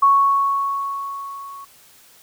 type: tone with level ramp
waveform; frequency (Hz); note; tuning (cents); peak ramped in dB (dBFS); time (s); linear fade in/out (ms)
sine; 1108.7; C#6; 0; -9 to -34; 0.02-1.65; 10
effects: white hiss -50 dBFS RMS until 2.22 s